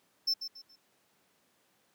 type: tone with echo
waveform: triangle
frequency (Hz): 5320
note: E8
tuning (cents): +15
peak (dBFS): -25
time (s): 0.27-0.34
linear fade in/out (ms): 10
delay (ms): 140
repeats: 3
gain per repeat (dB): -10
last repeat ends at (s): 0.76
effects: pink hiss -70 dBFS RMS until 1.94 s + high-pass 200 Hz 12 dB/octave